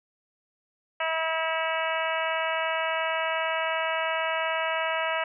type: harmonic tone with a mistuned harmonic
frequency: 322.8 Hz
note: E4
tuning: 36 cents flat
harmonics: 2 / 3 / 4 / 5 / 6 / 7 / 8 / 9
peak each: -30 / -32 / -33 / -34 / -35 / -35 / -36 / -37 dBFS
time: 1-5.24 s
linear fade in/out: 5 ms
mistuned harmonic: 8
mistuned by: +29 cents
effects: none